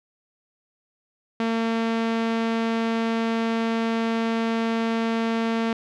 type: tone with low-pass filter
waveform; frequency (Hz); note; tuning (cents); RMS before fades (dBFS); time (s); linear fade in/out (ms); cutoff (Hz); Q
sawtooth; 227.3; A#3; -43; -24; 1.4-5.73; 2; 3500; 0.8
effects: none